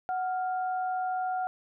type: tone pair together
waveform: sine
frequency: 740.9 / 1396.9 Hz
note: F#5 / F6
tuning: +2 / 0 cents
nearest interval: major seventh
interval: 1098 cents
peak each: -28 / -39 dBFS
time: 0.09-1.47 s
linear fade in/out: 0 ms
effects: none